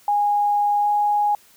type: tone with pitch glide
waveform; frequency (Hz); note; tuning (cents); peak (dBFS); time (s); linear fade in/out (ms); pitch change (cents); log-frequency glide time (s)
sine; 823 to 828.2; G#5 to G#5; -16 to -5; -16; 0.08-1.35; 2; +11; 0.8-0.88
effects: white hiss -53 dBFS RMS until 1.56 s